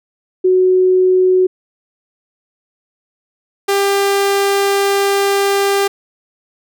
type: tone pair in turn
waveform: sine / sawtooth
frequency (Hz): 370 / 397.6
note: F#4 / G4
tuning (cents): 0 / +25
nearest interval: minor second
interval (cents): 125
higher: second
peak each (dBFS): -8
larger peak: neither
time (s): 0.44-1.47 / 3.68-5.88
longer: second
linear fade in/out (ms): 10
effects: none